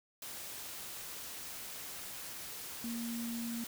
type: tone in noise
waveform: sine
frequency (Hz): 233.1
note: A#3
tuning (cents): 0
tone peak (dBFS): -37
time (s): 2.84-3.64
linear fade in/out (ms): 2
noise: white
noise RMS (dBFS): -45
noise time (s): 0.22-3.67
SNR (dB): +5
effects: none